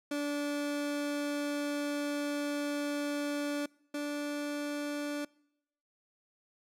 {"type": "tone pair in turn", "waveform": "30% pulse", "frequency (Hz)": [290, 291.7], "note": ["D4", "D4"], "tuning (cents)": [-22, -12], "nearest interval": "unison", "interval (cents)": 10, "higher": "second", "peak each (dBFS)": [-29, -31], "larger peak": "first", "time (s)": [[0.11, 3.66], [3.94, 5.25]], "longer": "first", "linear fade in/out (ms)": 5, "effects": ["noise-tail reverb RT60 0.8 s tail -25 dB re dry", "low-pass 12000 Hz 12 dB/octave"]}